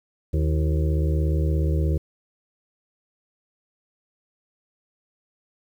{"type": "harmonic tone with a mistuned harmonic", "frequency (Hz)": 76.8, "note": "D#2", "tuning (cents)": -22, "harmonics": [1, 2, 4, 5, 6, 7], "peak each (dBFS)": [-20, -26, -32, -34, -36, -37], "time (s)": [0.33, 1.98], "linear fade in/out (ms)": 10, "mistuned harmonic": 4, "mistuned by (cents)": 88, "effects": ["9-bit"]}